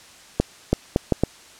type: accelerating click train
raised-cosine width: 2 ms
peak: -3 dBFS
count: 5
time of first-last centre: 0.4-1.236 s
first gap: 330 ms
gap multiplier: 0.7
effects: white hiss -47 dBFS RMS until 1.59 s + low-pass 8000 Hz 12 dB/octave